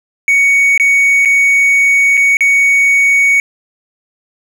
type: tone with dropouts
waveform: triangle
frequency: 2234 Hz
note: C#7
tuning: 13 cents sharp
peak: -5 dBFS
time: 0.28-3.4 s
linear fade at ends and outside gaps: 1 ms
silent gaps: 0.777-0.798 / 1.25-1.256 / 2.171-2.175 / 2.37-2.407 s
effects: none